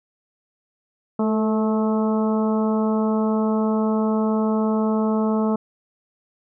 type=harmonic tone with a mistuned harmonic; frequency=217 Hz; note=A3; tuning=24 cents flat; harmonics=1 / 2 / 3 / 4 / 5 / 6; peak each=-19 / -25 / -29 / -31 / -33 / -35 dBFS; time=1.19-5.56 s; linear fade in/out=5 ms; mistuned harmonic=2; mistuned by=+24 cents; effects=none